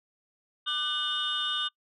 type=tone cluster; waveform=sine; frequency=1192 / 1505 / 2928 / 3217 / 3603 Hz; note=D6 / F#6 / F#7 / G7 / A7; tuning=+25 / +29 / -19 / +44 / +40 cents; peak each=-35 / -36 / -32 / -37 / -30 dBFS; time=0.66-1.69 s; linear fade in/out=20 ms; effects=noise-tail reverb RT60 0.1 s tail -26 dB re dry + tanh soft clip ceiling -20 dBFS